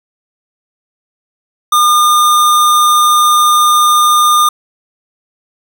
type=tone; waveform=square; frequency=1211 Hz; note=D#6; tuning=47 cents flat; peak=-7 dBFS; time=1.72-4.49 s; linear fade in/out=5 ms; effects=none